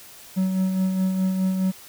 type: tone with tremolo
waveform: triangle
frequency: 188 Hz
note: F#3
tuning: 28 cents sharp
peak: -16 dBFS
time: 0.36-1.72 s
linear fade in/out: 20 ms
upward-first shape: sine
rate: 4.8 Hz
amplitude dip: 40%
effects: white hiss -45 dBFS RMS until 1.88 s